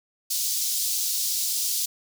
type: high-pass noise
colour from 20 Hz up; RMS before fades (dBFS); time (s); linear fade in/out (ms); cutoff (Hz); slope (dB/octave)
pink; -26; 0.3-1.86; 10; 4400; 24
effects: none